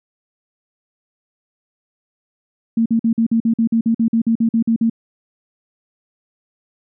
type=tone bursts; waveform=sine; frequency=227.9 Hz; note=A#3; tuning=39 cents flat; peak=-12 dBFS; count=16; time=2.77-4.898 s; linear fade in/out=5 ms; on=88 ms; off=48 ms; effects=none